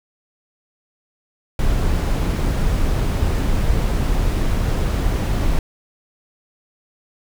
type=noise; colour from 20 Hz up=brown; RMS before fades=-18 dBFS; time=1.59-5.59 s; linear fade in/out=2 ms; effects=none